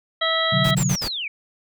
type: harmonic tone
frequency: 650 Hz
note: E5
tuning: 24 cents flat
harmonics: 1 / 2 / 3 / 5 / 6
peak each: -25 / -25 / -25 / -25 / -25 dBFS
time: 0.21-0.75 s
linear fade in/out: 10 ms
type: chord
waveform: sine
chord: B minor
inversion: none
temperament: equal with one note detuned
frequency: 126.58 / 146.83 / 185 Hz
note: B2 / D3 / F#3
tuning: +43 / 0 / 0 cents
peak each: -23 dBFS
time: 0.52-0.96 s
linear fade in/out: 10 ms
type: noise bursts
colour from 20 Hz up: pink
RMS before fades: -29 dBFS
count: 4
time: 0.64-1.085 s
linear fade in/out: 10 ms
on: 73 ms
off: 51 ms
type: linear sweep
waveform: sine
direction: down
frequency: 7790 to 2209 Hz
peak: -25 dBFS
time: 0.77-1.28 s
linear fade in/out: 5 ms
effects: none